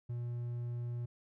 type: tone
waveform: triangle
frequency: 120.1 Hz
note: B2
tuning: 48 cents flat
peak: -34 dBFS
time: 0.09-1.06 s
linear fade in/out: 10 ms
effects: none